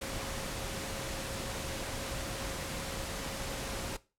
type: tone in noise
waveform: sine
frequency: 542 Hz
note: C#5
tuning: 39 cents flat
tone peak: -44 dBFS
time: 0.01-3.97 s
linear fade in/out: 10 ms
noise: pink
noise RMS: -38 dBFS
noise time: 0.01-3.97 s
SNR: -9 dB
effects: noise-tail reverb RT60 0.3 s tail -19 dB re dry + low-pass 11000 Hz 12 dB/octave